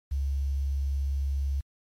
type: tone with quantisation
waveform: sine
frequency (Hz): 69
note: C#2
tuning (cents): -7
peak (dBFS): -25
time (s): 0.11-1.61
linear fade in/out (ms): 10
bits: 9
effects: MP3 64 kbps